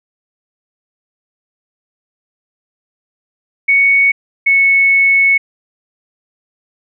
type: tone pair in turn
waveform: sine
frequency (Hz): 2224 / 2206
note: C#7 / C#7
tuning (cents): +5 / -9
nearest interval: unison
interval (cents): 14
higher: first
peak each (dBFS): -7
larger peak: neither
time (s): 3.68-4.12 / 4.46-5.38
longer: second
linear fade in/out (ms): 10
effects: none